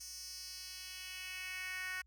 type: tone with high-pass filter sweep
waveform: 10% pulse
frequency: 370 Hz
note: F#4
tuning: in tune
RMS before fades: -45 dBFS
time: 0-2.02 s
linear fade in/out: 10 ms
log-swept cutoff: 6200 to 1700 Hz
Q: 2.4
effects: added 60 Hz sine -64 dBFS peak until 2.06 s